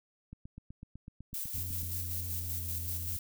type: click train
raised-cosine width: 5 ms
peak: -33 dBFS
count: 13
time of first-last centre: 0.33-1.832 s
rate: 7.99 Hz
type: noise with tremolo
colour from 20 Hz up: violet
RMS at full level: -37 dBFS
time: 1.34-3.19 s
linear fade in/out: 2 ms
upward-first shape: square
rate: 5.2 Hz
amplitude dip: 35%
type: tone with pitch glide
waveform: triangle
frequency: 87.5 to 85.16 Hz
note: F2 to F2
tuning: +4 to -43 cents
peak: -36 dBFS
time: 1.54-3.17 s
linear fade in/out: 5 ms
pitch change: -47 cents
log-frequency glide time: 2.31-2.46 s
effects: none